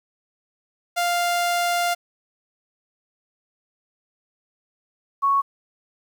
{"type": "tone pair in turn", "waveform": ["sawtooth", "sine"], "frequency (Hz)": [698.5, 1108.8], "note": ["F5", "C#6"], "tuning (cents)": [0, 0], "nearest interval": "minor sixth", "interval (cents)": 800, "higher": "second", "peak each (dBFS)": [-16, -16], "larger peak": "neither", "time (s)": [[0.96, 1.95], [5.22, 5.42]], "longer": "first", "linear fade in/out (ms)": 20, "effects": ["9-bit"]}